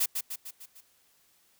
blue noise with echo, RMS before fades -26 dBFS, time 0-0.06 s, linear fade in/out 10 ms, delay 150 ms, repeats 5, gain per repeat -5 dB, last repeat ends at 0.81 s, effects white hiss -66 dBFS RMS until 1.59 s

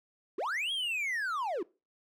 triangle linear two-way sweep, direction up then down, 307.2 to 3322 to 307.2 Hz, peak -29 dBFS, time 0.38-1.63 s, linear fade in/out 5 ms, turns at 0.72 s, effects noise-tail reverb RT60 0.3 s tail -22 dB re dry

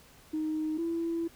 sine tone pair in turn, 311.1 / 333.5 Hz, D#4 / E4, 0 / +20 cents, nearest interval minor second, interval 120 cents, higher second, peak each -28 dBFS, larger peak neither, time 0.33-0.78 / 0.78-1.28 s, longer second, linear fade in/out 10 ms, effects tanh soft clip ceiling -24 dBFS + pink hiss -57 dBFS RMS until 1.35 s

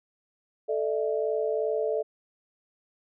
sine chord, A suspended fourth, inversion none, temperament equal with one note detuned, 440 / 596.6 / 659.3 Hz, A4 / D5 / E5, 0 / +27 / 0 cents, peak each -27 / -30 / -32 dBFS, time 0.68-2.03 s, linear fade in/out 20 ms, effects none

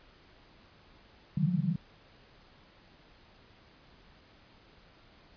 white band-pass noise, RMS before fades -29 dBFS, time 1.37-1.76 s, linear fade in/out 5 ms, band 140 to 190 Hz, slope 96 dB/octave, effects pink hiss -59 dBFS RMS until 5.36 s + resampled to 11025 Hz

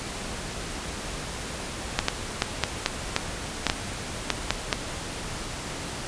clicks, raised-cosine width 0.2 ms, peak -3 dBFS, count 11, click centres 1.99 / 2.084 / 2.421 / 2.637 / 2.861 / 3.164 / 3.667 / 3.699 / 4.303 / 4.506 / 4.728 s, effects pink hiss -34 dBFS RMS until 6.07 s + resampled to 22050 Hz

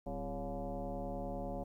sine tone with frequency modulation, 260 Hz, C4, 11 cents flat, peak -37 dBFS, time 0.06-1.64 s, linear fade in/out 10 ms, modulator 150 Hz, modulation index 3.3, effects 12-bit

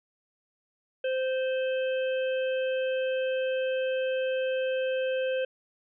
harmonic tone, 520 Hz, C5, 11 cents flat, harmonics 1 / 3 / 5 / 6, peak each -26 / -38 / -40 / -43 dBFS, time 1.04-5.45 s, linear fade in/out 5 ms, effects none

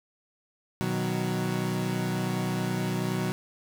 30% pulse chord, B major, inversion none, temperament equal, 123.47 / 155.56 / 185 Hz, B2 / D#3 / F#3, 0 / 0 / 0 cents, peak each -29 / -31 / -27 dBFS, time 0.81-3.32 s, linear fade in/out 0 ms, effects none

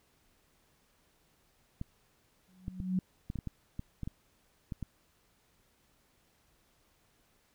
clicks, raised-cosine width 5 ms, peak -25 dBFS, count 12, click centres 1.814 / 2.681 / 2.802 / 3.301 / 3.357 / 3.388 / 3.473 / 3.794 / 4.033 / 4.075 / 4.722 / 4.827 s
sine tone with exponential growth, 185 Hz, F#3, in tune, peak -25 dBFS, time 2.48-2.99 s, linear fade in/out 2 ms, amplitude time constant 110 ms
effects pink hiss -70 dBFS RMS until 7.54 s

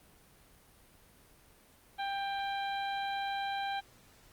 harmonic tone, 792 Hz, G5, 18 cents sharp, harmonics 1 / 2 / 3 / 4 / 5, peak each -34 / -41 / -46 / -46 / -46 dBFS, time 1.98-3.81 s, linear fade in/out 20 ms, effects pink hiss -61 dBFS RMS until 4.32 s + Opus 32 kbps

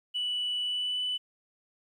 sine tone with pitch glide, 2960 to 2989 Hz, F#7 to F#7, 0 to +17 cents, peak -27 dBFS, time 0.14-1.18 s, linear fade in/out 20 ms, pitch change +17 cents, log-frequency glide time 0.63-1.03 s, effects tanh soft clip ceiling -25 dBFS + 11-bit

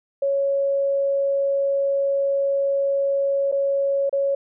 sine tone with dropouts, 554.4 Hz, C#5, in tune, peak -18 dBFS, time 0.22-4.35 s, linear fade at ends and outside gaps 5 ms, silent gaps 3.516-3.523 / 4.095-4.127 s, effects none

